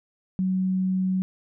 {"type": "tone", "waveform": "sine", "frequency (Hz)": 187, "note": "F#3", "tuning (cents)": 19, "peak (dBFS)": -21, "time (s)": [0.39, 1.22], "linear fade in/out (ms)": 0, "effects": []}